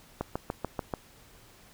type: click train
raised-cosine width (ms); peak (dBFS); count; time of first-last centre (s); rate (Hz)
1; -16; 6; 0.21-0.938; 6.87
effects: pink hiss -56 dBFS RMS until 1.73 s